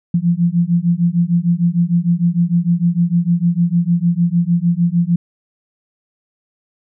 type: beating tone pair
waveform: sine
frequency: 169 / 175.6 Hz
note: E3 / F3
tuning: +43 / +10 cents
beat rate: 6.6 Hz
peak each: -15 dBFS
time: 0.14-5.16 s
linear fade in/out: 5 ms
effects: none